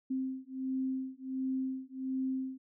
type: beating tone pair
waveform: sine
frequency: 261.6 / 263 Hz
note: C4 / C4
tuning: 0 / +9 cents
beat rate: 1.4 Hz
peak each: -36 / -36 dBFS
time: 0.1-2.58 s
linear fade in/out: 10 ms
effects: none